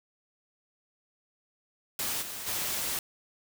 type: noise with level steps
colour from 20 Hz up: white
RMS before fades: -32 / -39 / -32 dBFS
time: 1.99-2.99 s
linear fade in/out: 2 ms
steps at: 2.21 / 2.46 s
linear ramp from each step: 20 ms
effects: none